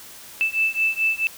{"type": "beating tone pair", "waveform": "sine", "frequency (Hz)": [2637, 2641.6], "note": ["E7", "E7"], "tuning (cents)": [0, 3], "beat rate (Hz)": 4.6, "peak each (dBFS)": [-22, -22], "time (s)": [0.41, 1.27], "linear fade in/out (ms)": 0, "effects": ["white hiss -42 dBFS RMS until 1.37 s"]}